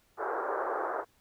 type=band-pass noise; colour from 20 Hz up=pink; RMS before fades=-33 dBFS; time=0.17-1.05 s; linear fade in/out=50 ms; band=370 to 1500 Hz; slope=48 dB/octave; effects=pink hiss -68 dBFS RMS until 1.2 s